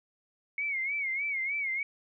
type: tone with vibrato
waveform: sine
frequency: 2200 Hz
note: C#7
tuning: 14 cents flat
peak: -29 dBFS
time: 0.58-1.83 s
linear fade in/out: 2 ms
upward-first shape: sine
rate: 3.3 Hz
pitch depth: 99 cents each way
effects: none